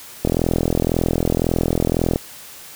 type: click train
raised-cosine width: 2 ms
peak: -4 dBFS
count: 81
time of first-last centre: 0.25-2.159 s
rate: 41.9 Hz
effects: white hiss -39 dBFS RMS until 2.75 s